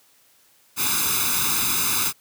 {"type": "noise with comb filter", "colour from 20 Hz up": "white", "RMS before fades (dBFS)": -22, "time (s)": [0.76, 2.13], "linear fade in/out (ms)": 50, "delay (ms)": 0.8, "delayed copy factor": 0.95, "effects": ["white hiss -58 dBFS RMS until 2.2 s", "high-pass 80 Hz 12 dB/octave"]}